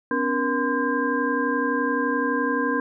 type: tone cluster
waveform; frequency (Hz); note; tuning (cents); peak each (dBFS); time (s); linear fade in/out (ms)
sine; 255.6 / 287.3 / 473.8 / 1030 / 1601; C4 / D4 / A#4 / C6 / G6; -40 / -38 / +28 / -28 / +36; -27; 0.11-2.8; 2
effects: none